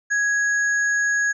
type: tone pair together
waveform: sine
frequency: 1661.2 / 6645 Hz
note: G#6 / G#8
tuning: 0 / 0 cents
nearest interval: 2 octaves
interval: 2400 cents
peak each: -18 / -29 dBFS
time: 0.1-1.33 s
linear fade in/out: 20 ms
effects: none